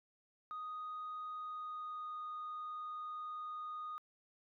sine tone with pitch glide, 1244.5 to 1235.2 Hz, D#6 to D#6, 0 to -13 cents, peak -40 dBFS, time 0.51-3.98 s, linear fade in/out 0 ms, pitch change -13 cents, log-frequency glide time 1.34-2.16 s, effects tanh soft clip ceiling -39 dBFS

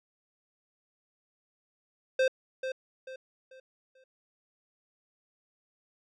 square tone with echo, 522 Hz, C5, 4 cents flat, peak -23 dBFS, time 2.19-2.28 s, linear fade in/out 5 ms, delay 440 ms, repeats 4, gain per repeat -9 dB, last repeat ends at 4.04 s, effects low-pass 4000 Hz 12 dB/octave

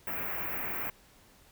white band-stop noise, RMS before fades -35 dBFS, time 0.07-0.9 s, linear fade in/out 2 ms, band 2500 to 15000 Hz, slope 48 dB/octave, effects pink hiss -60 dBFS RMS until 1.51 s

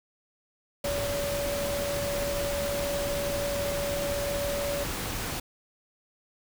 sine tone in noise, 570 Hz, C#5, 48 cents sharp, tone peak -29 dBFS, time 0.84-4.84 s, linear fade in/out 5 ms, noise pink, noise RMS -33 dBFS, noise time 0.84-5.4 s, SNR +1 dB, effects none

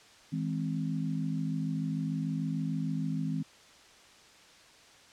sine chord, E augmented, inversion none, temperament equal with one note detuned, 161.05 / 207.7 / 261.6 Hz, E3 / G#3 / B#3, -40 / 0 / 0 cents, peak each -32 / -37 / -35 dBFS, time 0.32-3.43 s, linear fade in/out 10 ms, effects white hiss -56 dBFS RMS until 5.12 s + low-pass 6000 Hz 12 dB/octave

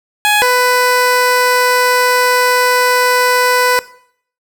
15% pulse tone pair in turn, 837 / 497.7 Hz, G#5 / B4, +13 / +13 cents, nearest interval major sixth, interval 900 cents, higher first, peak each -3 dBFS, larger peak neither, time 0.25-0.42 / 0.42-3.79 s, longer second, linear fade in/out 0 ms, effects noise-tail reverb RT60 0.6 s tail -18 dB re dry

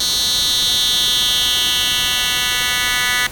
10% pulse tone with high-pass filter sweep, 246.9 Hz, B3, in tune, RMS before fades -17 dBFS, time 0-3.27 s, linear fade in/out 5 ms, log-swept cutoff 4300 to 2100 Hz, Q 3.7, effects pink hiss -32 dBFS RMS until 3.31 s

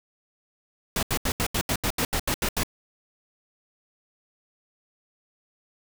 pink noise bursts, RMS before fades -25 dBFS, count 12, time 0.96-2.634 s, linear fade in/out 2 ms, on 68 ms, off 78 ms, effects none

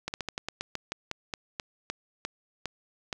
slowing click train, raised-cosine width 0.2 ms, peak -15 dBFS, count 16, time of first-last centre 0.08-3.128 s, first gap 59 ms, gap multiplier 1.16, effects none

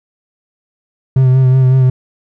triangle tone with vibrato, 130 Hz, C3, 11 cents flat, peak -4 dBFS, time 1.16-1.9 s, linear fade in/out 5 ms, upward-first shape sine, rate 5.4 Hz, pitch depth 30 cents each way, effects none

